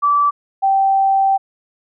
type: tone pair in turn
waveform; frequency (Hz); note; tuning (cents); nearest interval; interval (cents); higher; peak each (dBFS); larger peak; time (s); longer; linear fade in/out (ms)
sine; 1158 / 778.7; D6 / G5; -25 / -12; perfect fifth; 687; first; -11; neither; 0.02-0.31 / 0.62-1.38; second; 20
effects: none